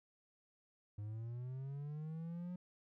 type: linear sweep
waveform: triangle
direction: up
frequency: 102 to 181.1 Hz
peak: -40 dBFS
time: 0.98-2.56 s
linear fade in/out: 5 ms
effects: none